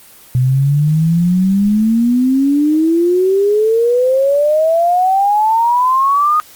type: exponential sweep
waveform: sine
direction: up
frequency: 124.1 to 1244.5 Hz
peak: -9 dBFS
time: 0.35-6.4 s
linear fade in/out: 0 ms
effects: white hiss -41 dBFS RMS until 6.55 s + Opus 24 kbps